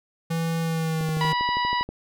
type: tone with pitch glide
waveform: square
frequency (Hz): 164.81 to 156.82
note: E3 to D#3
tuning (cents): 0 to +14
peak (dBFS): -24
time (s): 0.3-1.33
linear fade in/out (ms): 10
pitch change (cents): -86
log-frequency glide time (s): 0.61-1.2
type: click train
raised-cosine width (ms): 2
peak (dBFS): -22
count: 12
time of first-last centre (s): 1.01-1.89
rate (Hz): 12.5
type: harmonic tone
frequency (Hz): 977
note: B5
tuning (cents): -19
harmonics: 1 / 2 / 3 / 4 / 5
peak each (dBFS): -23 / -29 / -33 / -35 / -37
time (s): 1.21-1.83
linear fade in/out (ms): 0
effects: none